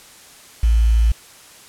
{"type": "tone with quantisation", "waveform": "sine", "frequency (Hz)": 56.3, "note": "A1", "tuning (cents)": 40, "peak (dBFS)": -11, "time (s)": [0.63, 1.12], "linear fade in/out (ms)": 5, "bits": 6, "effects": ["white hiss -44 dBFS RMS until 1.68 s", "low-pass 11000 Hz 12 dB/octave"]}